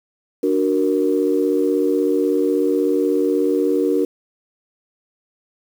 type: chord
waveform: sine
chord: D augmented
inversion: none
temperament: equal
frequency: 293.7 / 370 / 466.2 Hz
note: D4 / F#4 / A#4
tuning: 0 / 0 / 0 cents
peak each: -19 dBFS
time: 0.43-4.05 s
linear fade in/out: 5 ms
effects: tanh soft clip ceiling -5 dBFS + 7-bit